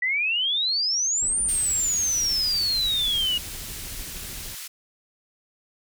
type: exponential two-way sweep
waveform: sine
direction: up then down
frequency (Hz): 1939 to 9320 to 2854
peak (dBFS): -21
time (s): 0.02-3.38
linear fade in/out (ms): 5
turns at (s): 1.41
type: noise with tremolo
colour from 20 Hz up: brown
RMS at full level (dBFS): -38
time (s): 1.22-4.55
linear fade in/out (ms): 5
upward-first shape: square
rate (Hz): 13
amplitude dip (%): 35
type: band-pass noise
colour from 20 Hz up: white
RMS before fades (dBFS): -37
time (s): 1.48-4.68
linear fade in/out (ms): 10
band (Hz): 1600 to 15000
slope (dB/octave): 12
effects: none